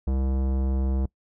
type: tone with tanh clipping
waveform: sine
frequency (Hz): 66.1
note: C2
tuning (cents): +18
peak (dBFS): -24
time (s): 0.07-1.06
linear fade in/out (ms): 5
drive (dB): 18
effects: noise-tail reverb RT60 0.1 s tail -23 dB re dry